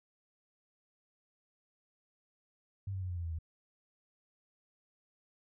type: tone with pitch steps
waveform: sine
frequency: 98 / 94.77 / 91.65 / 88.63 / 85.71 / 82.89 / 80.15 Hz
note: G2 / F#2 / F#2 / F2 / F2 / E2 / E2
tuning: 0 / +42 / -16 / +26 / -32 / +10 / -48 cents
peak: -35 dBFS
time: 2.87-3.388 s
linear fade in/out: 5 ms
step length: 74 ms
effects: none